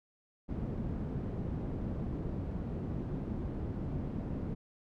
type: low-pass noise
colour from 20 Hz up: white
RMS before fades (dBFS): -37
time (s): 0.48-4.55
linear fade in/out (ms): 20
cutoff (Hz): 210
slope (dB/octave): 12
effects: none